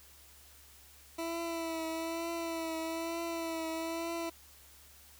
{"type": "tone with vibrato", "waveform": "20% pulse", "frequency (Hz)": 329.6, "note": "E4", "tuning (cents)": 0, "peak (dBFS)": -30, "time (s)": [1.18, 4.3], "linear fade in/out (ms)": 10, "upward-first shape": "triangle", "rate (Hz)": 1.1, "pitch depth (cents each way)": 37, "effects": ["added 70 Hz sine -62 dBFS peak until 5.19 s", "white hiss -58 dBFS RMS until 5.19 s"]}